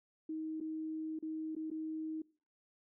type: tone with dropouts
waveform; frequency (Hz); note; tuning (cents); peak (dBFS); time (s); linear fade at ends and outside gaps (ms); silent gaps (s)
sine; 315.4; D#4; +24; -37; 0.29-2.22; 5; 0.603-0.61 / 1.19-1.225 / 1.552-1.564 / 1.703-1.713
effects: noise-tail reverb RT60 0.4 s tail -22 dB re dry